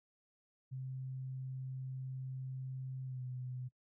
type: tone with pitch glide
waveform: sine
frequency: 130.81 to 126.65 Hz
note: C3 to B2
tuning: 0 to +44 cents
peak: -40 dBFS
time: 0.71-3.69 s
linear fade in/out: 20 ms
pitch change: -56 cents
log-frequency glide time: 3.05-3.22 s
effects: noise-tail reverb RT60 0.1 s tail -20 dB re dry